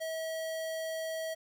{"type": "tone", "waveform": "square", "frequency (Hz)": 644, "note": "E5", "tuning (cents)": -41, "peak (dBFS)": -35, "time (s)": [0, 1.35], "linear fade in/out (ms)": 20, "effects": ["11-bit"]}